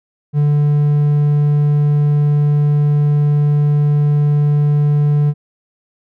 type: tone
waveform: triangle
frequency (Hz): 146.83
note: D3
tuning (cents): 0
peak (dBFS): -8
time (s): 0.33-5.34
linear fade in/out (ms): 50
effects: none